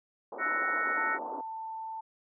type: band-pass noise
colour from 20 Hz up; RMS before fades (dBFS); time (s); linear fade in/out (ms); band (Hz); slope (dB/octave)
white; -41; 0.32-1.41; 2; 260 to 1000; 48
type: chord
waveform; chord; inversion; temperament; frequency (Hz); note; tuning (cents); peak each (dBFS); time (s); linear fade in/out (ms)
sine; F# dominant seventh; third; equal; 1318.5 / 1480 / 1864.7 / 2217; E6 / F#6 / A#6 / C#7; 0 / 0 / 0 / 0; -32 / -32 / -33 / -38; 0.38-1.19; 50
type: tone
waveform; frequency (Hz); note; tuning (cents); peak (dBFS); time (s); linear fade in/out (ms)
sine; 889; A5; +18; -36; 0.97-2.01; 10
effects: none